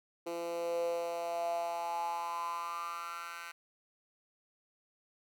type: tone with high-pass filter sweep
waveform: 10% pulse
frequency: 170 Hz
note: F3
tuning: 46 cents flat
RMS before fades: -37 dBFS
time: 0.26-3.52 s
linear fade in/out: 10 ms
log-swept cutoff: 400 to 1600 Hz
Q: 7.3
effects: none